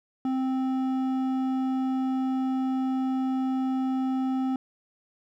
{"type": "tone with hard clipping", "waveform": "triangle", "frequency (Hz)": 261.6, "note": "C4", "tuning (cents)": 0, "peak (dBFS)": -26, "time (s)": [0.25, 4.56], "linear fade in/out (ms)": 2, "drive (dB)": 12, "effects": []}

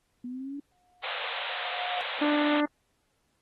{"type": "exponential sweep", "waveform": "sine", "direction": "up", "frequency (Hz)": [242.1, 288.9], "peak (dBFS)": -34, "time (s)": [0.24, 0.6], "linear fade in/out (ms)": 5}
{"type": "tone with exponential growth", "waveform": "sine", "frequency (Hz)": 720, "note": "F#5", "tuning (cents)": -47, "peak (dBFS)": -29, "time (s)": [0.72, 2.01], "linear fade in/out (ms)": 0, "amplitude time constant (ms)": 280}
{"type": "band-pass noise", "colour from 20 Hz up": "white", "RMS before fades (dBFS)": -35, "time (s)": [1.03, 2.61], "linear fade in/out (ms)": 10, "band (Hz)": [480, 3800], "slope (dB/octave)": 96}
{"type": "harmonic tone", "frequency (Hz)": 295.8, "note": "D4", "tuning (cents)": 13, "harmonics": [1, 2, 3, 4, 5, 6, 7], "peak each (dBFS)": [-24, -30, -34, -36, -38, -40, -41], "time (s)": [2.21, 2.66], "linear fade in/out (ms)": 10}
{"effects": ["pink hiss -74 dBFS RMS until 3.41 s", "AAC 32 kbps"]}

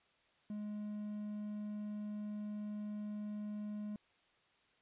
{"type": "tone with quantisation", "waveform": "triangle", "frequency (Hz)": 209.3, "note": "G#3", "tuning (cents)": 14, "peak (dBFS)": -38, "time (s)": [0.5, 3.96], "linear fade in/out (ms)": 2, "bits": 11, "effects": ["white hiss -72 dBFS RMS until 4.81 s", "resampled to 8000 Hz"]}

